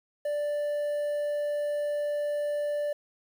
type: tone with quantisation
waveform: triangle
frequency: 587.3 Hz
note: D5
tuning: in tune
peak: -25 dBFS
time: 0.25-2.93 s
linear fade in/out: 5 ms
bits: 9
effects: none